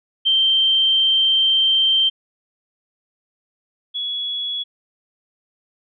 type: tone pair in turn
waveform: sine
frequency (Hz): 3136 / 3375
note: G7 / G#7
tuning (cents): 0 / +27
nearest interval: minor second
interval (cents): 127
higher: second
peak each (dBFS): -13 / -22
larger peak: first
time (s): 0.25-2.1 / 3.94-4.64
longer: first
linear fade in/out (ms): 20
effects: none